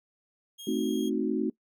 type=tone; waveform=sawtooth; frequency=3254 Hz; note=G#7; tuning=36 cents flat; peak=-38 dBFS; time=0.58-1.1 s; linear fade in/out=20 ms
type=chord; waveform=sine; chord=A diminished seventh; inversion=none; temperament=equal; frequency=220 / 261.6 / 311.1 / 370 Hz; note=A3 / C4 / Eb4 / Gb4; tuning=0 / 0 / 0 / 0 cents; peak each=-31 dBFS; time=0.67-1.5 s; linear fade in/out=5 ms
effects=noise-tail reverb RT60 0.1 s tail -21 dB re dry